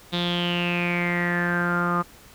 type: tone with low-pass filter sweep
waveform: sawtooth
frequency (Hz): 174.61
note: F3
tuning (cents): 0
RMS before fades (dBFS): -24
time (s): 0.12-2.03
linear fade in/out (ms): 20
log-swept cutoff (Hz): 3700 to 1200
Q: 9.6
effects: pink hiss -49 dBFS RMS until 2.34 s